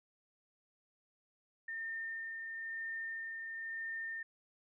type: tone with tremolo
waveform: sine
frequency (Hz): 1813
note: A#6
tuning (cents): -49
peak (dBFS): -38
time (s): 1.68-4.23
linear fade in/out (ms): 5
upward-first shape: sine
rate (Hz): 1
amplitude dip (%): 30
effects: none